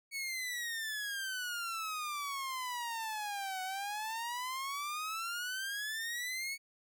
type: exponential two-way sweep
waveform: sawtooth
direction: down then up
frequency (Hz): 2235 to 742 to 2235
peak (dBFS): -33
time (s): 0.11-6.58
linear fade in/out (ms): 50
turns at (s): 3.62
effects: none